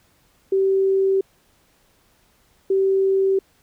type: tone pair in turn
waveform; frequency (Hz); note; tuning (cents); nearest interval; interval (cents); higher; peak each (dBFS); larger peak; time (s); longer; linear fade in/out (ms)
sine; 386.2 / 386.2; G4 / G4; -26 / -26; unison; 0; neither; -15; neither; 0.52-1.21 / 2.7-3.39; neither; 5
effects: pink hiss -60 dBFS RMS until 3.62 s